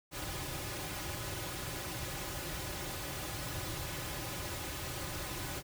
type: noise with comb filter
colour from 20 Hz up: pink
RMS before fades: -40 dBFS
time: 0.11-5.63 s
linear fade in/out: 50 ms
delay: 4.4 ms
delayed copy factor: -0.7
effects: none